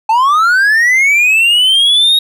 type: linear sweep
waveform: triangle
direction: up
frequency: 857 to 3782 Hz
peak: -5 dBFS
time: 0.09-2.19 s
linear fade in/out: 5 ms
effects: none